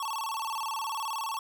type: tone with vibrato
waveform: square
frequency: 994 Hz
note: B5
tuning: 11 cents sharp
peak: -32 dBFS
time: 0-1.39 s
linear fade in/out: 2 ms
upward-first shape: square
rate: 19 Hz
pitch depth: 190 cents each way
effects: none